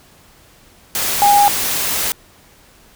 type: tone in noise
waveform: sine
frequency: 815 Hz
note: G#5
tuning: 33 cents flat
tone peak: -8 dBFS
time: 1.22-1.48 s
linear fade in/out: 0 ms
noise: white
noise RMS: -19 dBFS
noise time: 0.95-2.12 s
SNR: +8 dB
effects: pink hiss -48 dBFS RMS until 2.95 s